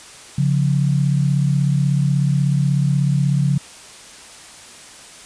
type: tone pair together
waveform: sine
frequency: 140 / 176.39 Hz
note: C#3 / F3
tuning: +18 / +18 cents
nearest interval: major third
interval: 400 cents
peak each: -15 / -20 dBFS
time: 0.38-3.58 s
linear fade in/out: 5 ms
effects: white hiss -40 dBFS RMS until 5.25 s + resampled to 22050 Hz